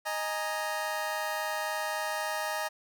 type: chord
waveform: 25% pulse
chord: D# suspended fourth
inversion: none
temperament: just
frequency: 622.3 / 829.7 / 933.4 Hz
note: D#5 / G#5 / A#5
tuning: 0 / -2 / +2 cents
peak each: -31 / -32 / -33 dBFS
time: 0.05-2.69 s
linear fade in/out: 20 ms
effects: none